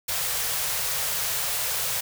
white band-stop noise, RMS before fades -27 dBFS, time 0.08-2.01 s, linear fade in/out 10 ms, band 170 to 420 Hz, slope 96 dB/octave, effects none

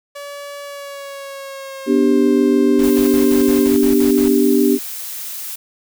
sawtooth tone with pitch glide, 571 to 526.6 Hz, D5 to C5, -49 to +11 cents, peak -25 dBFS, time 0.15-3.68 s, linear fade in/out 10 ms, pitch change -140 cents, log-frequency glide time 0.62-2.24 s
sine chord, G major, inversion first, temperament equal, 246.9 / 293.7 / 392 Hz, B3 / D4 / G4, 0 / 0 / 0 cents, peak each -15 dBFS, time 1.86-4.79 s, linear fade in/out 50 ms
pink noise bursts, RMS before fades -30 dBFS, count 9, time 2.79-4.284 s, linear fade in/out 2 ms, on 110 ms, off 63 ms
blue noise, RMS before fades -28 dBFS, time 2.83-5.56 s, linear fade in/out 10 ms
effects none

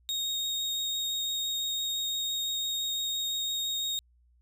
35% pulse tone with vibrato, 3729 Hz, A#7, in tune, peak -28 dBFS, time 0.09-3.99 s, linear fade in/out 0 ms, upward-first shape triangle, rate 5.9 Hz, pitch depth 10 cents each way, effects added 60 Hz sine -61 dBFS peak until 4.41 s

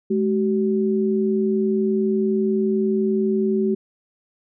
sine tone pair together, 212.1 / 380.4 Hz, G#3 / F#4, +37 / +48 cents, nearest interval minor seventh, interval 1011 cents, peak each -20 dBFS, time 0.1-3.75 s, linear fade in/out 10 ms, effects none

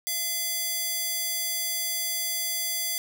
square tone with high-pass filter, 680 Hz, F5, 46 cents flat, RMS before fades -29 dBFS, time 0.07-2.98 s, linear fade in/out 0 ms, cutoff 4900 Hz, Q 0.57, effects none

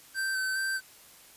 square tone with vibrato, 1548 Hz, G6, 22 cents flat, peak -29 dBFS, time 0.14-0.81 s, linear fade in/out 50 ms, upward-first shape square, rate 2.4 Hz, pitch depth 16 cents each way, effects white hiss -54 dBFS RMS until 1.36 s + resampled to 32000 Hz

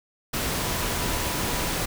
sine tone in noise, 982 Hz, B5, 10 cents flat, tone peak -38 dBFS, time 0.56-1.72 s, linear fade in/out 10 ms, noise pink, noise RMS -27 dBFS, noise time 0.33-1.86 s, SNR -14 dB, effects none

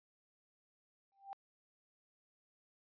sine tone with exponential growth, 787 Hz, G5, 7 cents sharp, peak -40 dBFS, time 1.12-1.33 s, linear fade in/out 0 ms, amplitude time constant 44 ms, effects resampled to 11025 Hz

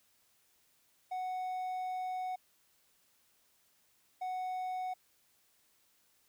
triangle tone bursts at uneven times, 740 Hz, F#5, in tune, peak -33 dBFS, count 2, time 1.11-2.36 / 4.21-4.94 s, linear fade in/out 10 ms, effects white hiss -71 dBFS RMS until 6.28 s

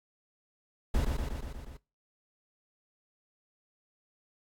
brown noise with echo, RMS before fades -27 dBFS, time 0.94-1.05 s, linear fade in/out 5 ms, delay 120 ms, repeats 6, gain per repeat -3 dB, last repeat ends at 1.77 s, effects noise-tail reverb RT60 0.3 s tail -22 dB re dry + AAC 64 kbps

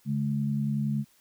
sine tone pair together, 142.1 / 212.9 Hz, C#3 / G#3, +43 / +43 cents, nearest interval perfect fifth, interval 700 cents, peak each -28 dBFS, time 0.05-1.05 s, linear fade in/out 50 ms, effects white hiss -63 dBFS RMS until 1.2 s

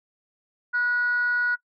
sine tone with frequency modulation, 1459 Hz, F#6, 25 cents flat, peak -20 dBFS, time 0.73-1.56 s, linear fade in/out 20 ms, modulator 478 Hz, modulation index 0.2, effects noise-tail reverb RT60 0.1 s tail -21 dB re dry + tanh soft clip ceiling -16 dBFS

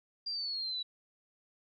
sine exponential sweep, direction down, 4797 to 3905 Hz, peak -34 dBFS, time 0.26-0.83 s, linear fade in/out 10 ms, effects none

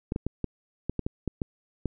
clicks, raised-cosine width 3 ms, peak -15 dBFS, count 10, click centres 0.121 / 0.161 / 0.266 / 0.443 / 0.896 / 0.993 / 1.065 / 1.277 / 1.418 / 1.857 s, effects none

